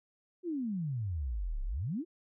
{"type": "exponential two-way sweep", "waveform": "sine", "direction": "down then up", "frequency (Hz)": [372.1, 31, 372.1], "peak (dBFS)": -32, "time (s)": [0.43, 2.05], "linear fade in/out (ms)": 50, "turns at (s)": 1.63, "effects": []}